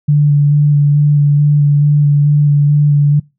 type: tone with vibrato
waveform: sine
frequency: 146 Hz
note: D3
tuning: 10 cents flat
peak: -6 dBFS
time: 0.08-3.2 s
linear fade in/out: 10 ms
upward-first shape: square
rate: 2.3 Hz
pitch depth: 13 cents each way
effects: noise-tail reverb RT60 0.3 s tail -26 dB re dry